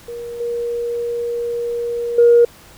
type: tone with level steps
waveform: sine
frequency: 473.7 Hz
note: A#4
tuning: 28 cents sharp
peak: -26 / -19 / -6 dBFS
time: 0.08-2.45 s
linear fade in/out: 5 ms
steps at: 0.4 / 2.18 s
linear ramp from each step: 5 ms
effects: tanh soft clip ceiling -2 dBFS + pink hiss -44 dBFS RMS until 2.77 s